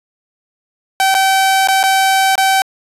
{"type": "tone with dropouts", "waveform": "sawtooth", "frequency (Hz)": 770, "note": "G5", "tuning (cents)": -31, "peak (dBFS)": -6, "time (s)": [1, 2.62], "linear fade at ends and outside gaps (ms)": 1, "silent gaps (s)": [[1.143, 1.149], [1.674, 1.685], [1.83, 1.837], [2.355, 2.379]], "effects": ["resampled to 32000 Hz"]}